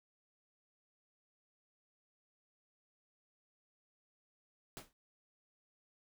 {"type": "noise with exponential decay", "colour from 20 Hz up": "pink", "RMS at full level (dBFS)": -44, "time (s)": [4.77, 4.93], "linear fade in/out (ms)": 0, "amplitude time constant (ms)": 34, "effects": []}